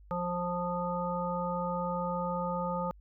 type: harmonic tone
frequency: 176.5 Hz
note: F3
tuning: 19 cents sharp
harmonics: 1 / 3 / 5 / 7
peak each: -35 / -35 / -36 / -37 dBFS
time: 0.11-2.91 s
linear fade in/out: 0 ms
effects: added 50 Hz sine -52 dBFS peak until 3 s